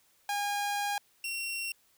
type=tone pair in turn; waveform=sawtooth; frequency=815 / 2733 Hz; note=G#5 / F7; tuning=-33 / -38 cents; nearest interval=octave + major sixth; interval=2095 cents; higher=second; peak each=-26 / -30 dBFS; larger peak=first; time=0.29-0.98 / 1.24-1.72 s; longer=first; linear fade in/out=2 ms; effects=white hiss -67 dBFS RMS until 1.97 s